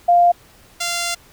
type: tone pair in turn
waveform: sine / 5% pulse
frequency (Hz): 699 / 692.2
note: F5 / F5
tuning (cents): +1 / -16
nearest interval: unison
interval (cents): 17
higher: first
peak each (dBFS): -9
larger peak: neither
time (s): 0.08-0.32 / 0.8-1.15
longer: second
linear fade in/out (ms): 10
effects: pink hiss -49 dBFS RMS until 1.32 s